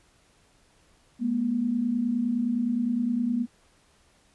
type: tone pair together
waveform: sine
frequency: 211.8 / 241.5 Hz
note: G#3 / B3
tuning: +34 / -39 cents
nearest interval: major second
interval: 227 cents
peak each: -30 / -24 dBFS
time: 1.19-3.47 s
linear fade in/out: 50 ms
effects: pink hiss -62 dBFS RMS until 4.34 s + resampled to 24000 Hz